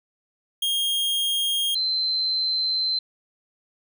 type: tone pair in turn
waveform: 45% pulse / sine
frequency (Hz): 3240 / 4091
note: G#7 / C8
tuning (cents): -43 / -40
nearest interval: major third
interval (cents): 403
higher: second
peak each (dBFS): -21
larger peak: neither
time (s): 0.62-1.75 / 1.75-2.99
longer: second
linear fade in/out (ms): 5
effects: none